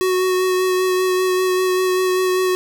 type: tone with vibrato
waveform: square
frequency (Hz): 370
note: F#4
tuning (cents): 0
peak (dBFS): -16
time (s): 0.01-2.55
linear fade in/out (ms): 0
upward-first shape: sine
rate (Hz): 5.1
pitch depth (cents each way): 15
effects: none